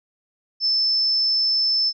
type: tone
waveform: sine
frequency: 5274 Hz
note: E8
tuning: in tune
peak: -17 dBFS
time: 0.6-1.93 s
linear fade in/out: 50 ms
effects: none